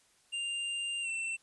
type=tone with pitch glide; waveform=square; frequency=2794 to 2689 Hz; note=F7 to E7; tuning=0 to +34 cents; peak=-34 dBFS; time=0.32-1.37 s; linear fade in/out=20 ms; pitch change=-66 cents; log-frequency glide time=1.02-1.08 s; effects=white hiss -67 dBFS RMS until 1.42 s + resampled to 24000 Hz